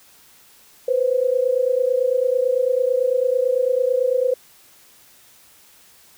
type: tone pair together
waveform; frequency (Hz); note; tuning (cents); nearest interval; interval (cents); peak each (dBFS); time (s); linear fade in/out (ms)
sine; 494.3 / 523.3; B4 / C5; +1 / 0; minor second; 99; -19; 0.88-4.34; 5
effects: white hiss -51 dBFS RMS until 6.17 s